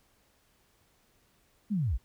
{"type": "linear sweep", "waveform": "sine", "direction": "down", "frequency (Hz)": [223.3, 40], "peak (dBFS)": -26, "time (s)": [1.7, 1.98], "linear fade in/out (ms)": 20, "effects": ["pink hiss -68 dBFS RMS until 2.04 s"]}